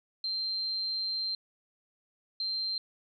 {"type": "tone bursts at uneven times", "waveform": "sine", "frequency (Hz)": 4148, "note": "C8", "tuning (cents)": -16, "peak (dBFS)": -30, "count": 2, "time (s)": [[0.24, 1.35], [2.4, 2.78]], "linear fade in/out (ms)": 2, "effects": []}